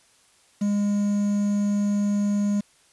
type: tone with quantisation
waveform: triangle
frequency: 204.4 Hz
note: G#3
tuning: 27 cents flat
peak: -18 dBFS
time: 0.61-2.61 s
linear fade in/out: 10 ms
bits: 7
effects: white hiss -59 dBFS RMS until 2.92 s + resampled to 24000 Hz

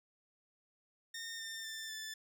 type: tone with pitch steps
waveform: 15% pulse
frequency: 1829 / 1803.8 / 1779 / 1754.5 Hz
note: A#6 / A6 / A6 / A6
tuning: -33 / +43 / +19 / -5 cents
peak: -36 dBFS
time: 1.14-2.14 s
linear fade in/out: 5 ms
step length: 250 ms
effects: none

